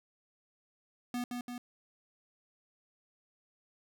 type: tone with echo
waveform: square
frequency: 244.4 Hz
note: B3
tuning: 18 cents flat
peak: -34 dBFS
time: 1.14-1.24 s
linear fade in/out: 2 ms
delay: 170 ms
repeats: 2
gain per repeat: -3 dB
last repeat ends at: 1.58 s
effects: none